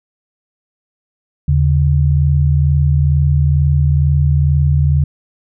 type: tone pair together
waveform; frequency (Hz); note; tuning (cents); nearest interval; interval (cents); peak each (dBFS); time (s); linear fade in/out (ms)
sine; 79.4 / 141.59; D#2 / C#3; +36 / +37; minor seventh; 1001; -12; 1.48-5.04; 5
effects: none